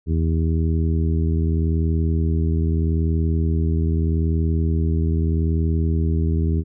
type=harmonic tone; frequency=80.8 Hz; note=E2; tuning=34 cents flat; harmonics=1 / 2 / 3 / 4 / 5; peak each=-18 / -24 / -28 / -30 / -32 dBFS; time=0.06-6.64 s; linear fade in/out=50 ms; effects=none